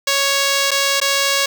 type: tone with dropouts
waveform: 5% pulse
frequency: 554.4 Hz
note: C#5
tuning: in tune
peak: -3 dBFS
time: 0.07-1.46 s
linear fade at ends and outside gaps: 5 ms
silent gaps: 0.708-0.714 / 1.002-1.014 s
effects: none